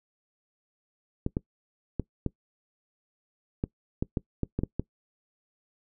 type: clicks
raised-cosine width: 3 ms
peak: -14 dBFS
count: 11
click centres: 1.264 / 1.369 / 1.997 / 2.263 / 3.639 / 4.025 / 4.172 / 4.433 / 4.59 / 4.635 / 4.796 s
effects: noise-tail reverb RT60 0.1 s tail -22 dB re dry